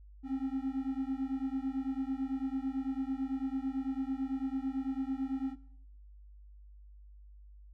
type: beating tone pair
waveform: triangle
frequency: 262.4 / 271.4 Hz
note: C4 / C#4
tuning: +5 / -36 cents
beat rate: 9 Hz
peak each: -33 / -33 dBFS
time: 0.23-5.56 s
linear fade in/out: 50 ms
effects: noise-tail reverb RT60 0.7 s tail -19 dB re dry + added 50 Hz sine -51 dBFS peak until 7.73 s